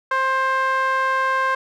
sawtooth tone with band-pass filter, 528 Hz, C5, 16 cents sharp, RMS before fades -20 dBFS, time 0.11-1.55 s, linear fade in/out 5 ms, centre 1300 Hz, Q 9.8, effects none

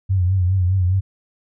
sine tone with vibrato, 92.5 Hz, F#2, in tune, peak -14 dBFS, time 0.09-1.01 s, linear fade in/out 20 ms, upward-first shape triangle, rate 4.9 Hz, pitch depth 92 cents each way, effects none

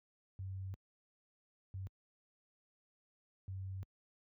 sine tone bursts at uneven times, 95.3 Hz, G2, 48 cents flat, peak -40 dBFS, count 3, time 0.39-0.74 / 1.74-1.87 / 3.48-3.83 s, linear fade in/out 0 ms, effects high-pass 60 Hz 12 dB/octave

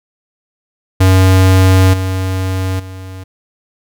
square tone with level steps, 94 Hz, F#2, 28 cents sharp, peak -6 / -15 / -27 dBFS, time 1-3.24 s, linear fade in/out 10 ms, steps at 1.93 / 2.79 s, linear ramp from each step 10 ms, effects none

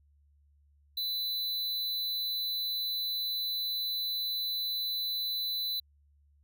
square tone with amplitude modulation, 4000 Hz, B7, 21 cents sharp, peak -30 dBFS, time 0.97-5.8 s, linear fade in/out 5 ms, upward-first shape sine, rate 282 Hz, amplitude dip 30%, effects added 72 Hz sine -62 dBFS peak until 6.43 s

